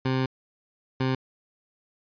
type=tone bursts at uneven times; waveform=20% pulse; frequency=130.81 Hz; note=C3; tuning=in tune; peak=-18 dBFS; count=2; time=0.05-0.26 / 1-1.15 s; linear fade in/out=5 ms; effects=resampled to 11025 Hz